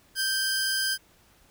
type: tone pair together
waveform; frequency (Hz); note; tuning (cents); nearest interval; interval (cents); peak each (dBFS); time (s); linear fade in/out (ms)
sawtooth; 1568 / 4978; G6 / D#8; 0 / 0; octave + minor sixth; 2000; -24 / -25; 0.15-0.98; 50
effects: pink hiss -60 dBFS RMS until 1.5 s